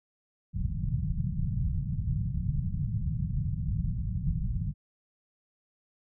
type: low-pass noise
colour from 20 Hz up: white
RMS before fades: -30 dBFS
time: 0.53-4.74 s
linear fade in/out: 50 ms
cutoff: 170 Hz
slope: 48 dB/octave
effects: none